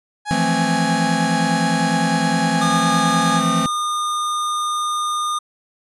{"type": "tone with vibrato", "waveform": "30% pulse", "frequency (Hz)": 830.6, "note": "G#5", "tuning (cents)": 0, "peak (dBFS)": -18, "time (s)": [0.25, 3.42], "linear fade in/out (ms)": 50, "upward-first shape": "sine", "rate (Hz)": 8.5, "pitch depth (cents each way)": 10}
{"type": "chord", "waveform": "square", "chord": "F major seventh", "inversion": "third", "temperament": "equal with one note detuned", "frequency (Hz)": [164.81, 174.61, 219.4, 261.6], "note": ["E3", "F3", "A3", "C4"], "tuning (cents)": [0, 0, -5, 0], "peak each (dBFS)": -24, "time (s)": [0.31, 3.66], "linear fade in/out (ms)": 0}
{"type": "tone", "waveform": "square", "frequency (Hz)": 1217, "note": "D#6", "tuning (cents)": -39, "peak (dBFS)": -20, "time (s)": [2.61, 5.39], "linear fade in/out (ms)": 10}
{"effects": ["resampled to 24000 Hz"]}